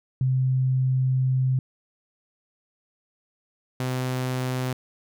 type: tone pair in turn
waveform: sine / sawtooth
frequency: 130 / 127.99 Hz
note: C3 / C3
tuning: -11 / -38 cents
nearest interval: unison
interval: 27 cents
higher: first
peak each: -19 / -21 dBFS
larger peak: first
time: 0.21-1.59 / 3.8-4.73 s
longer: first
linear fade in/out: 2 ms
effects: none